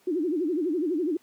sine tone with vibrato, 329.6 Hz, E4, in tune, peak -23 dBFS, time 0.07-1.17 s, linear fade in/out 5 ms, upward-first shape sine, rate 12 Hz, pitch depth 220 cents each way, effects pink hiss -62 dBFS RMS until 1.22 s + high-pass 200 Hz 12 dB/octave

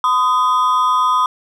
triangle ring-modulated tone, 1130 Hz, C#6, 33 cents sharp, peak -7 dBFS, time 0.04-1.26 s, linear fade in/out 2 ms, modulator 114 Hz, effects none

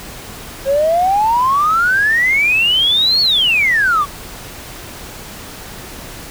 triangle exponential two-way sweep, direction up then down, 531 to 4435 to 1113 Hz, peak -7 dBFS, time 0.65-4.06 s, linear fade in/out 50 ms, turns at 3.21 s, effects tanh soft clip ceiling -8 dBFS + pink hiss -32 dBFS RMS until 6.3 s

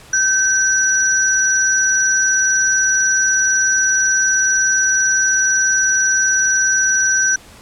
sine tone pair together, 1547 / 5859 Hz, G6 / F#8, -23 / -18 cents, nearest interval octave + major seventh, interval 2305 cents, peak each -15 dBFS, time 0.13-7.36 s, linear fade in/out 5 ms, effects pink hiss -42 dBFS RMS until 7.61 s + low-pass 11000 Hz 12 dB/octave

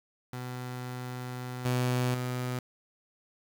sawtooth tone with level steps, 125.2 Hz, B2, 24 cents sharp, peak -32 / -22 / -27 dBFS, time 0.33-2.59 s, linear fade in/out 2 ms, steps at 1.65 / 2.14 s, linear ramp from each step 5 ms, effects 8-bit

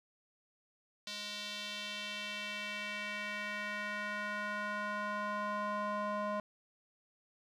square tone with band-pass filter sweep, 207.7 Hz, G#3, in tune, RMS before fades -39 dBFS, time 1.07-6.4 s, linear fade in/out 2 ms, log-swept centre 4100 to 850 Hz, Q 2.1, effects none

